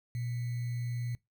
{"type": "tone with sample-and-hold", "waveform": "sine", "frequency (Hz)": 120.5, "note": "B2", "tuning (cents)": -42, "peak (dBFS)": -32, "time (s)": [0.15, 1.15], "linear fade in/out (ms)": 0, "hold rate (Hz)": 2100, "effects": ["noise-tail reverb RT60 0.2 s tail -23 dB re dry"]}